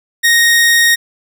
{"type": "tone", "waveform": "sawtooth", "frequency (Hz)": 1864.7, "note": "A#6", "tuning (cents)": 0, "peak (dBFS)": -4, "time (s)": [0.23, 0.96], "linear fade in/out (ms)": 20, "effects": []}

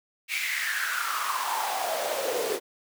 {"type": "noise with high-pass filter sweep", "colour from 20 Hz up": "pink", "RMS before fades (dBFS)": -29, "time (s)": [0.28, 2.6], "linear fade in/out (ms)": 50, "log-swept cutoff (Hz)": [2400, 400], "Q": 6.4, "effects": []}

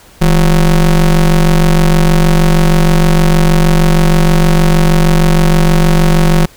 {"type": "ring-modulated tone", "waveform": "square", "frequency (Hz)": 92.5, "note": "F#2", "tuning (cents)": 0, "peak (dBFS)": -3, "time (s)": [0.21, 6.46], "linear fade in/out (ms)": 10, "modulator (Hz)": 69.3, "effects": ["pink hiss -41 dBFS RMS until 6.56 s"]}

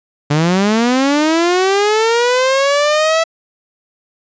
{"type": "linear sweep", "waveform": "sawtooth", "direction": "up", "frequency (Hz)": [142.3, 659.3], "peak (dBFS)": -7, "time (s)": [0.3, 3.24], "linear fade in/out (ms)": 10, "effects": ["resampled to 16000 Hz"]}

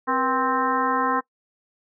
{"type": "harmonic tone with a mistuned harmonic", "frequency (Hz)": 261.6, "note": "C4", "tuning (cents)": 0, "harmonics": [1, 2, 3, 4, 5, 6, 7], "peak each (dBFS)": [-28, -29, -28, -23, -28, -32, -33], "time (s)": [0.07, 1.21], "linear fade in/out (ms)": 20, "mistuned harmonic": 2, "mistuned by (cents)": -130, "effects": ["noise-tail reverb RT60 0.1 s tail -22 dB re dry"]}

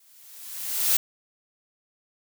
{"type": "noise with exponential growth", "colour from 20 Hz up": "blue", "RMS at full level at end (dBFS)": -19, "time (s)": [0, 0.97], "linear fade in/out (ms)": 5, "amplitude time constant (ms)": 210, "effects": []}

